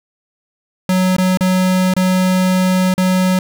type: tone with dropouts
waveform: square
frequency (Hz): 185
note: F#3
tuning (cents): 0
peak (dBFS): -12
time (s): 0.89-3.39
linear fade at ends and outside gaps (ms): 2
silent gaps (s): 1.166-1.183 / 1.373-1.408 / 1.938-1.965 / 2.94-2.979
effects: none